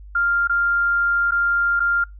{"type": "tone with dropouts", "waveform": "sine", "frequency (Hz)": 1396.9, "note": "F6", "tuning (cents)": 0, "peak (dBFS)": -16, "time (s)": [0.15, 2.04], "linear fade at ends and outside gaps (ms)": 5, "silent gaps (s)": [[0.474, 0.495], [1.31, 1.319], [1.796, 1.802]], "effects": ["noise-tail reverb RT60 0.2 s tail -26 dB re dry", "added 50 Hz sine -37 dBFS peak until 2.19 s"]}